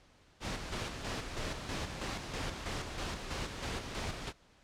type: noise with tremolo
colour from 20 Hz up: pink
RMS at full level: -37 dBFS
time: 0.4-4.33 s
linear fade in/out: 50 ms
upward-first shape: square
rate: 3.1 Hz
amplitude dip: 45%
effects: pink hiss -64 dBFS RMS until 4.63 s + low-pass 6000 Hz 12 dB/octave